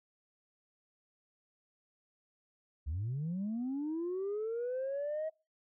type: linear sweep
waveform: sine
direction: up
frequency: 66.5 to 640 Hz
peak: -32 dBFS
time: 2.86-5.3 s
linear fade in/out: 20 ms
effects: noise-tail reverb RT60 0.3 s tail -26 dB re dry + tanh soft clip ceiling -31 dBFS